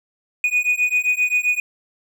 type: beating tone pair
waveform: triangle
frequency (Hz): 2471 / 2478.6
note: D#7 / D#7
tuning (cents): -13 / -7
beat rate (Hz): 7.6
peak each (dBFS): -18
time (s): 0.44-1.6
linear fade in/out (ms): 2
effects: none